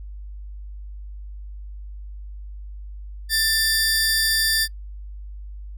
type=tone pair together; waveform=sawtooth; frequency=1777 / 4734 Hz; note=A6 / D8; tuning=+17 / +13 cents; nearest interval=octave + perfect fourth; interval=1696 cents; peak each=-18 dBFS; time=3.29-4.68 s; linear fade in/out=50 ms; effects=noise-tail reverb RT60 0.1 s tail -26 dB re dry + added 50 Hz sine -33 dBFS peak until 5.77 s